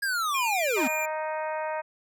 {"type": "linear sweep", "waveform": "square", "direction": "down", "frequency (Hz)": [1661.2, 220], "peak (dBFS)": -26, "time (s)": [0.02, 0.88], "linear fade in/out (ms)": 10}
{"type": "tone with vibrato", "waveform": "square", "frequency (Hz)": 2406, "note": "D7", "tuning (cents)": 41, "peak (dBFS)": -29, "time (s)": [0.34, 1.06], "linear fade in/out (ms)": 10, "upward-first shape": "sine", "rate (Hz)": 2.3, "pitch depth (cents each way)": 20}
{"type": "harmonic tone", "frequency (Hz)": 311.1, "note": "D#4", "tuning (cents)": 0, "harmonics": [2, 3, 4, 5, 6, 7, 8], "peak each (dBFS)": [-31, -32, -42, -40, -42, -46, -46], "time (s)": [0.76, 1.82], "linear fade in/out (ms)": 20}
{"effects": []}